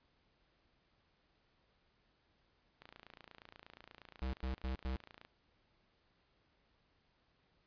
click train, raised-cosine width 0.3 ms, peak -37 dBFS, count 70, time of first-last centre 2.82-5.25 s, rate 28.4 Hz
square tone bursts, 64.6 Hz, C2, 21 cents flat, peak -37 dBFS, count 4, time 4.22-4.96 s, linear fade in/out 0 ms, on 110 ms, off 100 ms
effects pink hiss -75 dBFS RMS until 7.66 s + resampled to 11025 Hz

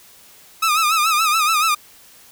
sawtooth tone with vibrato, 1262 Hz, D#6, 24 cents sharp, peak -11 dBFS, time 0.62-1.75 s, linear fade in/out 10 ms, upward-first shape sine, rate 7 Hz, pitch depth 93 cents each way, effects white hiss -47 dBFS RMS until 2.31 s

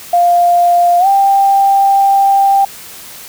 sine tone with pitch glide, 699 to 789.1 Hz, F5 to G5, +1 to +11 cents, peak -6 dBFS, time 0.13-2.65 s, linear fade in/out 5 ms, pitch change +210 cents, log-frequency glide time 0.99-1.07 s, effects white hiss -32 dBFS RMS until 3.28 s

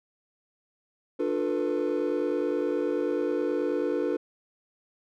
triangle chord, B half-diminished seventh, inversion first, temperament just, 296.3 / 355.6 / 444.5 / 493.9 Hz, D4 / F4 / A4 / B4, +15 / +31 / +18 / 0 cents, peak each -28 dBFS, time 1.19-4.17 s, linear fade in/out 10 ms, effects tanh soft clip ceiling -16 dBFS

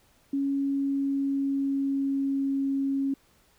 sine tone with pitch glide, 277.2 to 273.7 Hz, C#4 to C#4, 0 to -22 cents, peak -24 dBFS, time 0.33-3.14 s, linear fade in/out 5 ms, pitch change -22 cents, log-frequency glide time 0.53-2.61 s, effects pink hiss -63 dBFS RMS until 3.58 s

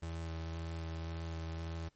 35% pulse tone with vibrato, 82 Hz, E2, 9 cents flat, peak -37 dBFS, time 0.02-1.89 s, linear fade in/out 10 ms, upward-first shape square, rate 1.9 Hz, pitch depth 9 cents each way, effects pink hiss -75 dBFS RMS until 1.95 s + MP3 32 kbps

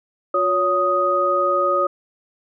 sine tone cluster, 358.8 / 561 / 1247 Hz, F4 / C#5 / D#6, +47 / +21 / +3 cents, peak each -25 / -20 / -18 dBFS, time 0.34-1.87 s, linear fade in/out 5 ms, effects none

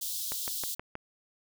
white high-pass noise, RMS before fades -35 dBFS, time 0.01-0.75 s, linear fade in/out 10 ms, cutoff 3300 Hz, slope 48 dB/octave
click train, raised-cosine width 0.5 ms, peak -22 dBFS, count 5, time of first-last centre 0.32-0.954 s, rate 6.31 Hz
effects none

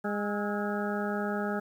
harmonic tone with a mistuned harmonic, 205.5 Hz, G#3, 18 cents flat, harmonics 1 / 2 / 3 / 4 / 6 / 7 / 8, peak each -32 / -35 / -37 / -38 / -40 / -40 / -41 dBFS, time 0.04-1.6 s, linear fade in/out 10 ms, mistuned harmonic 6, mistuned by +74 cents, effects 10-bit

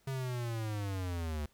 square linear sweep, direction down, 135.8 to 72.5 Hz, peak -35 dBFS, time 0.07-1.46 s, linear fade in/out 5 ms, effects pink hiss -69 dBFS RMS until 1.53 s

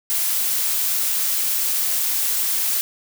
blue noise, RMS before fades -21 dBFS, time 0.1-2.81 s, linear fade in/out 0 ms, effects none

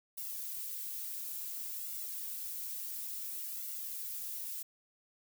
violet noise with flanger, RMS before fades -41 dBFS, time 0.17-4.63 s, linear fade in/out 10 ms, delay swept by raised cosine 1.4 to 4.5 ms, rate 0.57 Hz, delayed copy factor +0.9, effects none

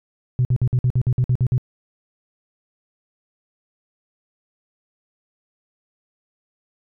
sine tone bursts, 125.3 Hz, B2, 25 cents sharp, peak -13 dBFS, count 11, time 0.39-1.58 s, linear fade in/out 0 ms, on 60 ms, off 53 ms, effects tanh soft clip ceiling -11 dBFS

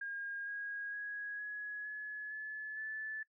sine tone with pitch steps, 1621 / 1640.8 / 1660.8 / 1681.1 / 1701.6 / 1722.4 / 1743.4 Hz, G#6 / G#6 / G#6 / G#6 / G#6 / A6 / A6, -42 / -21 / 0 / +21 / +42 / -37 / -16 cents, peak -39 dBFS, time 0.01-3.23 s, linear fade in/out 5 ms, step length 460 ms, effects noise-tail reverb RT60 0.1 s tail -18 dB re dry

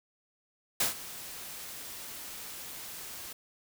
white noise with ADSR envelope, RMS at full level -26 dBFS, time 0.8-3.33 s, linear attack 5 ms, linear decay 130 ms, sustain -17 dB, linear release 5 ms, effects none

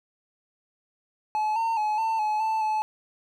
triangle tone with pitch steps, 857 / 909 / 851 / 894 / 853 / 881 / 863 Hz, A5 / A#5 / G#5 / A5 / G#5 / A5 / A5, -46 / -44 / +42 / +27 / +46 / +2 / -34 cents, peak -21 dBFS, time 1.35-2.82 s, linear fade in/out 0 ms, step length 210 ms, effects none

